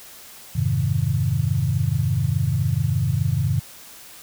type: chord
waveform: sine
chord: F minor seventh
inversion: none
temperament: equal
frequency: 87.31 / 103.83 / 130.81 / 155.56 Hz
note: F2 / Ab2 / C3 / Eb3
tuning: 0 / 0 / 0 / 0 cents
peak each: -27 / -23 / -22 / -25 dBFS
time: 0.55-3.6 s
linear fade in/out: 10 ms
effects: white hiss -43 dBFS RMS until 4.22 s